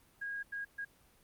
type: tone bursts at uneven times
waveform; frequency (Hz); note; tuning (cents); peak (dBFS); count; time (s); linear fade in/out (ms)
sine; 1636; G#6; -26; -37; 3; 0.21-0.43 / 0.52-0.65 / 0.78-0.85; 10
effects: pink hiss -66 dBFS RMS until 1.23 s + Opus 32 kbps